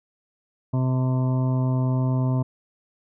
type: harmonic tone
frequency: 128.8 Hz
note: C3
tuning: 27 cents flat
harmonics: 1 / 2 / 3 / 4 / 5 / 7 / 8 / 9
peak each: -20 / -27 / -38 / -42 / -35 / -39 / -40 / -50 dBFS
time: 0.73-2.43 s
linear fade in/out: 10 ms
effects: none